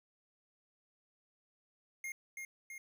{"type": "tone with echo", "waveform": "square", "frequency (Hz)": 2132, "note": "C7", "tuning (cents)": 32, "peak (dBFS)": -40, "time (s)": [2.04, 2.12], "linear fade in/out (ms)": 2, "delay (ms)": 330, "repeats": 2, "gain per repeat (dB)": -3, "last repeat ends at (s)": 2.78, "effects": []}